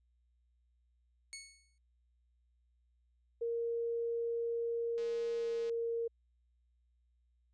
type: tone with exponential decay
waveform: 10% pulse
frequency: 2206 Hz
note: C#7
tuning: 9 cents flat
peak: -32 dBFS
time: 1.33-1.78 s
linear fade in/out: 0 ms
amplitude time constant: 97 ms
type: tone with pitch glide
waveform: sine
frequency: 465.9 to 463.2 Hz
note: A#4 to A#4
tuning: -1 to -11 cents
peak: -33 dBFS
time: 3.41-6.08 s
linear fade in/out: 10 ms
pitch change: -10 cents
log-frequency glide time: 5.37-5.48 s
type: click train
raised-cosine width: 0.2 ms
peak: -38 dBFS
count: 152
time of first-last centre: 4.98-5.696 s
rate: 211 Hz
effects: added 60 Hz sine -70 dBFS peak until 7.53 s + resampled to 22050 Hz